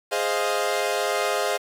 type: chord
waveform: sawtooth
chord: F minor seventh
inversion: first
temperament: equal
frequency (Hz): 415.3 / 523.3 / 622.3 / 698.5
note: Ab4 / C5 / Eb5 / F5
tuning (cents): 0 / 0 / 0 / 0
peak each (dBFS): -24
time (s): 0.11-1.58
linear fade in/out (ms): 20
effects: low-pass 12000 Hz 12 dB/octave + 8-bit

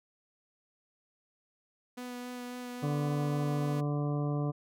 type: tone with vibrato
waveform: sawtooth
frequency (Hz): 246.9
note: B3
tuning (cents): 0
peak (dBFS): -35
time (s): 1.97-3.81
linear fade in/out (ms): 10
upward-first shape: sine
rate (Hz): 3.7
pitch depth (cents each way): 11
type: harmonic tone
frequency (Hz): 146.1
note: D3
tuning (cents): -9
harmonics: 1 / 2 / 3 / 4 / 5 / 7 / 8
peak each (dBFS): -30 / -36 / -40 / -42 / -44 / -47 / -48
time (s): 2.82-4.52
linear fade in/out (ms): 20
effects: none

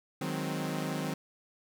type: chord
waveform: sawtooth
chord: Ab dominant seventh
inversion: second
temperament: equal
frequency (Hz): 155.56 / 185 / 207.7 / 261.6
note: Eb3 / Gb3 / Ab3 / C4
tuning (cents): 0 / 0 / 0 / 0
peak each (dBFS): -32 / -34 / -38 / -33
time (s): 0.21-1.14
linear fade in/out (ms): 5
effects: none

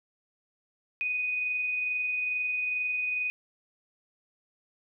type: tone with amplitude modulation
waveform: sine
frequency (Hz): 2489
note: D#7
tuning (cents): 0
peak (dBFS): -26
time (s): 1.01-3.3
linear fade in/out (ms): 0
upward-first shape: sine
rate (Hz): 22.3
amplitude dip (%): 25
effects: none

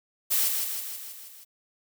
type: noise with echo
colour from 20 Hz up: blue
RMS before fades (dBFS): -24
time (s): 0.3-0.49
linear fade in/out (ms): 20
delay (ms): 160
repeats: 6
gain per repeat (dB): -4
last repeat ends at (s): 1.45
effects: none

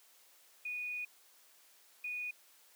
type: tone bursts at uneven times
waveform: sine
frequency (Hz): 2467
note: D#7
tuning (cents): -15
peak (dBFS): -37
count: 2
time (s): 0.65-1.05 / 2.04-2.31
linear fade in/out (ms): 5
effects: white hiss -64 dBFS RMS until 2.75 s + high-pass 400 Hz 12 dB/octave

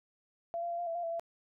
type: tone with pitch steps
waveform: sine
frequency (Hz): 679 / 689 / 685 / 697 / 666 / 696 / 667 / 674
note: F5 / F5 / F5 / F5 / E5 / F5 / E5 / E5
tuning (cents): -49 / -24 / -34 / -4 / +18 / -6 / +20 / +38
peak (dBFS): -33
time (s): 0.54-1.196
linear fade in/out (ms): 0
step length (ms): 82
effects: none

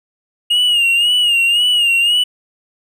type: tone with vibrato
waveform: triangle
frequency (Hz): 2850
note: F7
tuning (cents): +34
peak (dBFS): -9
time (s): 0.5-2.24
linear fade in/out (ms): 10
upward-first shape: sine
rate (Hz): 1.9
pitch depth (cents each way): 69
effects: none

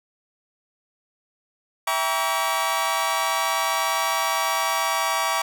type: chord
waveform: sawtooth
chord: E diminished seventh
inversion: none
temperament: just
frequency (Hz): 659.3 / 791.1 / 949.3 / 1139.2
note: E5 / G5 / Bb5 / Db6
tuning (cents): 0 / +16 / +31 / +47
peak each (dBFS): -25 / -25 / -23 / -21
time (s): 1.87-5.42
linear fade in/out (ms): 5
effects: none

